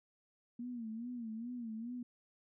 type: tone with vibrato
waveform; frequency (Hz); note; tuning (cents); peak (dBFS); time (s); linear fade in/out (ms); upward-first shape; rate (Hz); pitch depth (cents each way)
sine; 233.1; A#3; 0; -40; 0.59-2.03; 5; sine; 2.4; 110
effects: none